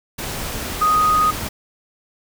sine tone in noise, 1245 Hz, D#6, 1 cent sharp, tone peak -13 dBFS, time 0.81-1.31 s, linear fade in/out 10 ms, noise pink, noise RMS -27 dBFS, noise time 0.18-1.49 s, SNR +11 dB, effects none

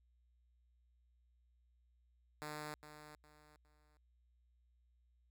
5% pulse tone with echo, 150.9 Hz, D3, 47 cents sharp, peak -33 dBFS, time 2.42-2.74 s, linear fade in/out 0 ms, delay 410 ms, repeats 3, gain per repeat -10 dB, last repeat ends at 3.97 s, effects added 60 Hz sine -70 dBFS peak until 5.3 s

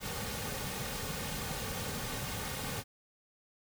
pink noise with comb filter, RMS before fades -38 dBFS, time 0-2.84 s, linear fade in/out 50 ms, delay 3 ms, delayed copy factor -0.6, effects none

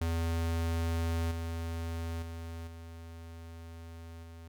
square tone with level steps, 83 Hz, E2, 12 cents sharp, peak -30 / -35 / -40 / -45 / -47 dBFS, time 0.01-4.48 s, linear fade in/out 5 ms, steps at 1.31 / 2.22 / 2.67 / 4.23 s, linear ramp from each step 5 ms, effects none

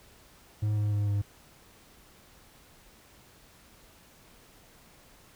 triangle tone with pitch steps, 105.9 / 104.44 / 103 / 101.59 Hz, G#2 / G#2 / G#2 / G#2, +34 / +10 / -14 / -38 cents, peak -23 dBFS, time 0.62-1.22 s, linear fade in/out 10 ms, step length 150 ms, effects pink hiss -57 dBFS RMS until 5.35 s

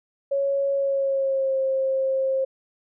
sine tone with pitch glide, 554.4 to 532.4 Hz, C#5 to C5, 0 to +30 cents, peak -20 dBFS, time 0.31-2.45 s, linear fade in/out 10 ms, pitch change -70 cents, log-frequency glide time 0.74-1.58 s, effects none

